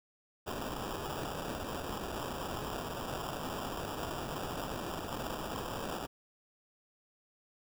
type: noise with sample-and-hold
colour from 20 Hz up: blue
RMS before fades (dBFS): -39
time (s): 0.46-6.07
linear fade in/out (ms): 20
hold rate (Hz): 2100
effects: none